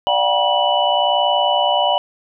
sine tone cluster, 587 / 717 / 778 / 959 / 2966 Hz, D5 / F5 / G5 / A#5 / F#7, -1 / +45 / -13 / +49 / +4 cents, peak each -20 dBFS, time 0.07-1.98 s, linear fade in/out 0 ms, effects none

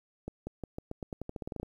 accelerating click train, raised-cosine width 2 ms, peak -24 dBFS, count 16, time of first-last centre 0.28-1.631 s, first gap 190 ms, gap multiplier 0.88, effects 10-bit

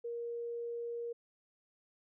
sine tone, 470.7 Hz, A#4, 17 cents sharp, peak -37 dBFS, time 0.04-1.13 s, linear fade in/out 10 ms, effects none

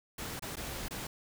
pink noise with dropouts, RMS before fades -40 dBFS, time 0.18-1.07 s, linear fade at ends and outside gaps 5 ms, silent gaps 0.395-0.422 / 0.557-0.568 / 0.884-0.908 s, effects none

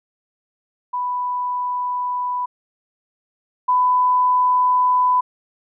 sine tone pair in turn, 990 / 999.2 Hz, B5 / B5, +4 / +20 cents, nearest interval unison, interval 16 cents, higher second, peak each -20 / -13 dBFS, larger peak second, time 0.93-2.46 / 3.68-5.21 s, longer neither, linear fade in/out 10 ms, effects none

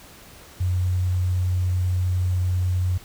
sine tone with quantisation, 91 Hz, F#2, 28 cents flat, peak -19 dBFS, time 0.6-2.98 s, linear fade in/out 10 ms, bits 8, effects pink hiss -46 dBFS RMS until 3.04 s

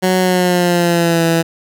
15% pulse tone with pitch glide, 185 to 165.77 Hz, F#3 to E3, 0 to +10 cents, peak -5 dBFS, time 0.02-1.43 s, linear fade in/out 20 ms, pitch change -190 cents, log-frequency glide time 0.19-1.24 s, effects none

